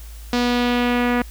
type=tone with low-pass filter sweep; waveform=sawtooth; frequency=243.4 Hz; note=B3; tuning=25 cents flat; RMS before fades=-19 dBFS; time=0.33-1.22 s; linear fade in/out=2 ms; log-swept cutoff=4900 to 2000 Hz; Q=1.7; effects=added 55 Hz sine -34 dBFS peak until 1.3 s + white hiss -46 dBFS RMS until 1.3 s